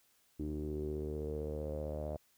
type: tone with low-pass filter sweep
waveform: sawtooth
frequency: 75.5 Hz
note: D2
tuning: 48 cents sharp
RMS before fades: -39 dBFS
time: 0.39-2.17 s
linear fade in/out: 10 ms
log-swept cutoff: 320 to 620 Hz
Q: 7.2
effects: white hiss -71 dBFS RMS until 2.37 s